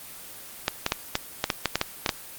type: clicks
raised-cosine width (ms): 0.2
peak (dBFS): -4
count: 11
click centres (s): 0.681 / 0.864 / 0.921 / 1.154 / 1.441 / 1.502 / 1.657 / 1.756 / 1.814 / 2.062 / 2.092
effects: white hiss -42 dBFS RMS until 2.38 s + Opus 24 kbps